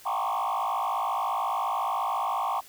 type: tone with frequency modulation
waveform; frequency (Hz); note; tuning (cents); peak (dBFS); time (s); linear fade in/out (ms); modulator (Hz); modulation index
sine; 932.3; A#5; 0; -23; 0.05-2.61; 20; 54.3; 4.1
effects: tanh soft clip ceiling -24 dBFS + white hiss -51 dBFS RMS until 2.68 s